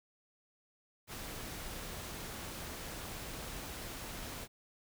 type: noise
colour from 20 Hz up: pink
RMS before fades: -44 dBFS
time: 1.07-4.48 s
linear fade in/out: 50 ms
effects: none